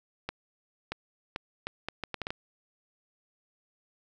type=accelerating click train; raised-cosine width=0.3 ms; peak=-17 dBFS; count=10; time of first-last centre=0.29-2.305 s; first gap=630 ms; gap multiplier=0.7; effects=none